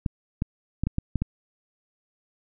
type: clicks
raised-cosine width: 5 ms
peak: -12 dBFS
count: 7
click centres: 0.062 / 0.421 / 0.836 / 0.87 / 0.984 / 1.157 / 1.22 s
effects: none